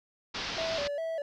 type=low-pass noise; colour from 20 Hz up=white; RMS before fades=-36 dBFS; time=0.34-0.88 s; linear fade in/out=10 ms; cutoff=5300 Hz; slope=48 dB/octave
type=tone with vibrato; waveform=triangle; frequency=613 Hz; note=D#5; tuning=26 cents flat; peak=-29 dBFS; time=0.58-1.22 s; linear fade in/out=2 ms; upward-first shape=square; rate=2.5 Hz; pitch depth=110 cents each way
effects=none